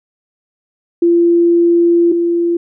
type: tone pair in turn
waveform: sine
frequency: 342.2 / 342.2 Hz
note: F4 / F4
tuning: -35 / -35 cents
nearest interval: unison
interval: 0 cents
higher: neither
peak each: -7 / -11 dBFS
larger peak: first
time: 1.02-2.12 / 2.12-2.57 s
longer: first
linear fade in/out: 5 ms
effects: none